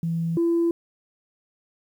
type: tone pair in turn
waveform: sine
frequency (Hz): 166 / 337.5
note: E3 / E4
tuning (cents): +12 / +41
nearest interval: octave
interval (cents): 1229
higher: second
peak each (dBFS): -22 / -17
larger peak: second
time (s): 0.03-0.37 / 0.37-0.71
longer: neither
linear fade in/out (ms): 2
effects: tanh soft clip ceiling -15 dBFS + 9-bit